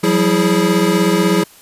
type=tone cluster; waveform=square; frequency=175.6 / 191.8 / 327.5 / 416 Hz; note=F3 / G3 / E4 / G#4; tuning=+10 / -37 / -11 / +3 cents; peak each=-18 dBFS; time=0.03-1.44 s; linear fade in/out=10 ms; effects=white hiss -44 dBFS RMS until 1.61 s + resampled to 32000 Hz